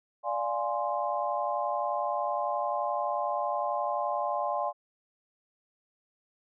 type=chord; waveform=sine; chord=D half-diminished seventh; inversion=none; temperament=equal; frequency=587.3 / 698.5 / 830.6 / 1046.5 Hz; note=D5 / F5 / Ab5 / C6; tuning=0 / 0 / 0 / 0 cents; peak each=-33 dBFS; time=0.23-4.73 s; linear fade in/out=50 ms; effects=none